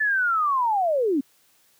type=linear sweep; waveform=sine; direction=down; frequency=1759 to 251.4 Hz; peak=-19 dBFS; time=0-1.21 s; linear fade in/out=10 ms; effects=white hiss -61 dBFS RMS until 1.79 s + high-pass 80 Hz 12 dB/octave